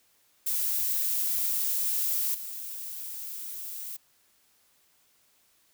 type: noise with level steps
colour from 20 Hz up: violet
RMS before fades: -28 / -38 dBFS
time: 0.46-3.97 s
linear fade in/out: 10 ms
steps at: 2.34 s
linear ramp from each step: 10 ms
effects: white hiss -66 dBFS RMS until 5.73 s